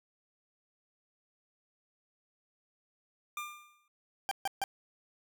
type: tone with exponential decay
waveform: 25% pulse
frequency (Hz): 1197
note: D6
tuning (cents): +33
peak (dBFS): -31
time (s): 3.37-3.88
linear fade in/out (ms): 2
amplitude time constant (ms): 110
type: tone bursts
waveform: 40% pulse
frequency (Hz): 789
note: G5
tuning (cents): +11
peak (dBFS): -29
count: 3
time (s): 4.29-4.639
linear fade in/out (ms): 0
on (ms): 23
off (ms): 140
effects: none